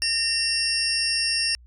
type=tone cluster; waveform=sine; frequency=1828 / 2736 / 4874 / 5470 / 9070 Hz; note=A#6 / F7 / D#8 / F8 / C#9; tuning=-34 / -36 / -37 / -37 / +39 cents; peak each=-32 / -29 / -31 / -23 / -31 dBFS; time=0.02-1.55 s; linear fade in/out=0 ms; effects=added 60 Hz sine -47 dBFS peak until 1.66 s